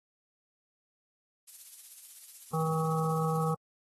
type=noise with tremolo; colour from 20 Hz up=violet; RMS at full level=-43 dBFS; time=1.47-3.54 s; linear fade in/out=10 ms; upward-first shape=triangle; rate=16 Hz; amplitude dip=60%
type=harmonic tone; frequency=160 Hz; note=D#3; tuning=49 cents sharp; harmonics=1 / 3 / 5 / 7 / 8; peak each=-29 / -34 / -36 / -37 / -38 dBFS; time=2.53-3.55 s; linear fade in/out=10 ms
effects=AAC 32 kbps